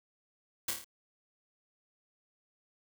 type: noise with echo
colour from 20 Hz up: white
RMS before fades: -32 dBFS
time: 0.68-0.71 s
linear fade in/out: 5 ms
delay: 27 ms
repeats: 5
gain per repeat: -4 dB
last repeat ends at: 0.845 s
effects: none